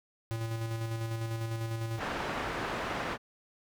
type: tone with tremolo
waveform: square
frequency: 113.4 Hz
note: A#2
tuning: 47 cents flat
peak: -32 dBFS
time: 0.31-1.99 s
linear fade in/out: 0 ms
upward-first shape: square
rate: 10 Hz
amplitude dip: 35%
type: low-pass noise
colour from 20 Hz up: white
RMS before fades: -35 dBFS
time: 1.97-3.18 s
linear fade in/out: 50 ms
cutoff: 1500 Hz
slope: 12 dB/octave
effects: none